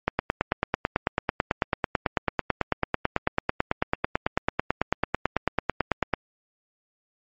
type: click train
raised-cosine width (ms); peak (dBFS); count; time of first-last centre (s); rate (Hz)
0.5; -6; 56; 0.08-6.137; 9.08
effects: MP3 32 kbps